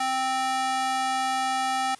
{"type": "tone with high-pass filter", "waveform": "square", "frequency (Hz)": 261.6, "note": "C4", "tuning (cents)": 0, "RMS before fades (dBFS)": -26, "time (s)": [0, 1.95], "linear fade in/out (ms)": 5, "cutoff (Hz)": 800, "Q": 1.7, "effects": ["white hiss -52 dBFS RMS until 1.99 s", "resampled to 24000 Hz"]}